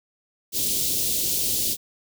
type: band-stop noise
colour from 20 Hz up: white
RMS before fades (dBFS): -24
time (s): 0.52-1.77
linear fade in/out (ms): 50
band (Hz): 480 to 3300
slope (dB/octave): 24
effects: none